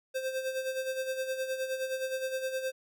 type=tone with tremolo; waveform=square; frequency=523.3 Hz; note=C5; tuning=in tune; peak=-30 dBFS; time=0.14-2.72 s; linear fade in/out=20 ms; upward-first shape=sine; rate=9.6 Hz; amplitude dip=60%; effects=none